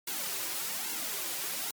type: noise with flanger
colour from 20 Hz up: white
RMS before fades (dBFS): -35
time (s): 0.07-1.71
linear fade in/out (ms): 5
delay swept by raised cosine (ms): 1.6 to 4.6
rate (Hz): 1.2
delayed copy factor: -0.7
effects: high-pass 200 Hz 12 dB/octave + MP3 96 kbps